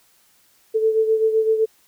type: beating tone pair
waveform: sine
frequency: 440 / 447.8 Hz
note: A4 / A4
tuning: 0 / +30 cents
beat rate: 7.8 Hz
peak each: -16 / -23 dBFS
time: 0.74-1.66 s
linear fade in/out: 20 ms
effects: white hiss -58 dBFS RMS until 1.87 s